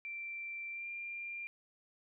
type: tone with pitch glide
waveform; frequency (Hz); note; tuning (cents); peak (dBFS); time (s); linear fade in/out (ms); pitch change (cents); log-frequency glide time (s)
sine; 2350 to 2387; D7 to D7; +1 to +28; -40; 0.05-1.47; 0; +27; 0.71-0.88
effects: none